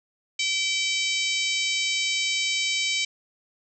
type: harmonic tone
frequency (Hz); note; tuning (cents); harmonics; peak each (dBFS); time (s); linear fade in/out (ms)
770; G5; -31; 3 / 4 / 5 / 6 / 7 / 8 / 9 / 10; -27 / -29 / -31 / -33 / -34 / -35 / -36 / -37; 0.39-3.05; 5
effects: none